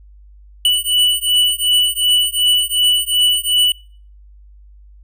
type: beating tone pair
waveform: square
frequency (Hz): 2960 / 2962.7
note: F#7 / F#7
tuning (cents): 0 / +2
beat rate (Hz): 2.7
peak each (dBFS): -16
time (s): 0.65-3.72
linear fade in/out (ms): 2
effects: noise-tail reverb RT60 0.5 s tail -25 dB re dry + added 50 Hz sine -40 dBFS peak until 5.03 s